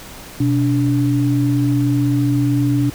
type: tone pair together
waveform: sine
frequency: 125.2 / 289 Hz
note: B2 / D4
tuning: +24 / -28 cents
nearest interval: octave + major second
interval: 1448 cents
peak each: -16 dBFS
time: 0.4-2.9 s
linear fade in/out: 5 ms
effects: pink hiss -36 dBFS RMS until 2.94 s